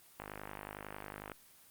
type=click train; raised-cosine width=0.5 ms; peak=-27 dBFS; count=58; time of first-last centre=0.2-1.318 s; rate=51 Hz; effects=white hiss -61 dBFS RMS until 1.7 s + Opus 24 kbps